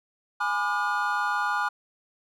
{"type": "chord", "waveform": "triangle", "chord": "G# diminished seventh", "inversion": "none", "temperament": "just", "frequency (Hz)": [830.6, 996.7, 1196.1, 1435.3], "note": ["G#5", "B5", "D6", "F6"], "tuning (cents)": [0, 16, 31, 47], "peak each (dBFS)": [-28, -30, -28, -26], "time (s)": [0.4, 1.69], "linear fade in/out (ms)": 10, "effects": []}